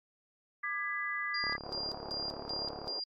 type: chord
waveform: sine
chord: G# diminished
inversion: second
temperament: just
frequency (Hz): 1196.1 / 1661.2 / 1993.5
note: D6 / G#6 / B6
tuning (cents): +31 / 0 / +16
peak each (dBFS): -39 / -38 / -36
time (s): 0.63-1.57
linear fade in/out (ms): 10
type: tone with tremolo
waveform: sine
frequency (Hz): 4800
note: D8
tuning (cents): +37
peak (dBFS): -35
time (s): 1.34-3.04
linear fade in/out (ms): 5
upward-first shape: square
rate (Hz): 2.6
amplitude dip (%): 80
type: click train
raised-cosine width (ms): 1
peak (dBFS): -28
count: 52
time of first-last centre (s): 1.44-2.873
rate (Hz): 35.6
type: band-pass noise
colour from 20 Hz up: white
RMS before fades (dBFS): -46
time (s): 1.64-3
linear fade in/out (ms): 10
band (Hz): 320 to 840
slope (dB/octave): 24
effects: AAC 64 kbps

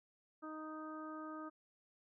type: harmonic tone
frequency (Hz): 311.1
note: D#4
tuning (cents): 0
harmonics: 1 / 2 / 3 / 4 / 5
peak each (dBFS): -47 / -53 / -57 / -49 / -59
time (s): 0.42-1.5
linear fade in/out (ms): 20
effects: none

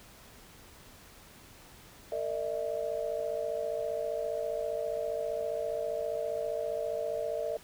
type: tone cluster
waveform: sine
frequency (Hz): 456.4 / 602 / 657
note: A#4 / D5 / E5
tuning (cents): -37 / +43 / -6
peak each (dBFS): -36 / -34 / -36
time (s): 2.12-7.57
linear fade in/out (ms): 2
effects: pink hiss -54 dBFS RMS until 7.63 s

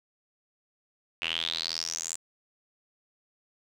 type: tone with band-pass filter sweep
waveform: square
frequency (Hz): 41.2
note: E1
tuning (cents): 0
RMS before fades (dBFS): -33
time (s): 1.22-2.16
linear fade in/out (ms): 0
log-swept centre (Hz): 2700 to 7700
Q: 7.8
effects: none

